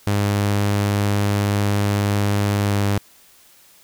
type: tone with pitch glide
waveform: sawtooth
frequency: 101.8 to 100.98 Hz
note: G#2 to G#2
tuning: -34 to -48 cents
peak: -13 dBFS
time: 0.07-2.98 s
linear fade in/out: 0 ms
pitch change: -14 cents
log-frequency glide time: 2.66-2.71 s
effects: white hiss -51 dBFS RMS until 3.83 s